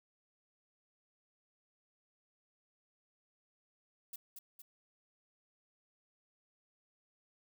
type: noise with echo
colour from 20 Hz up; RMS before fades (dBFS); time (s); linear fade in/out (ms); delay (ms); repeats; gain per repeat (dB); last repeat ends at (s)
violet; -45; 4.13-4.16; 5; 230; 2; -4; 4.62
effects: none